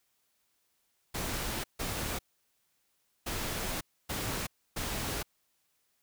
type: noise bursts at uneven times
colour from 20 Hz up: pink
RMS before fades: -35 dBFS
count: 5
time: 1.14-1.64 / 1.79-2.19 / 3.26-3.81 / 4.09-4.47 / 4.76-5.23 s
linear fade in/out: 10 ms
effects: white hiss -75 dBFS RMS until 6.02 s